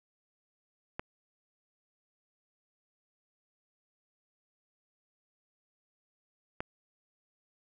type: clicks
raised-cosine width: 0.5 ms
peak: -20 / -19 dBFS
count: 2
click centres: 0.995 / 6.605 s
effects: none